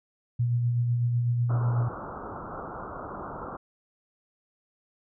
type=tone with tremolo; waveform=sine; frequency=120 Hz; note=B2; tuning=49 cents flat; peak=-21 dBFS; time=0.39-1.89 s; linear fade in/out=10 ms; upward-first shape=sine; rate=8 Hz; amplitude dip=30%
type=low-pass noise; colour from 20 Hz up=white; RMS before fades=-38 dBFS; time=1.49-3.57 s; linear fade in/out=10 ms; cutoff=1400 Hz; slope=96 dB/octave
effects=none